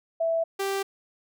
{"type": "tone pair in turn", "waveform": ["sine", "sawtooth"], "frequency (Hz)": [659.3, 392], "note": ["E5", "G4"], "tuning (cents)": [0, 0], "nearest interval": "major sixth", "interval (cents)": 900, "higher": "first", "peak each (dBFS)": -22, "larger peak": "neither", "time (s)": [[0.2, 0.44], [0.59, 0.83]], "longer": "neither", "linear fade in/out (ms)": 10, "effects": []}